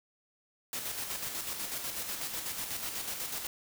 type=noise with tremolo; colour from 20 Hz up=white; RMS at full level=-36 dBFS; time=0.73-3.47 s; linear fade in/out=2 ms; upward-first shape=square; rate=8.1 Hz; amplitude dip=40%; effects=none